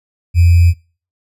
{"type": "tone with sample-and-hold", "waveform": "sine", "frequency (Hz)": 86, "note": "F2", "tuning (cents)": -26, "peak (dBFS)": -5, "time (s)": [0.34, 0.74], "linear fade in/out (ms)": 50, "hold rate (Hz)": 2450, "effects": ["noise-tail reverb RT60 0.4 s tail -25 dB re dry", "resampled to 32000 Hz"]}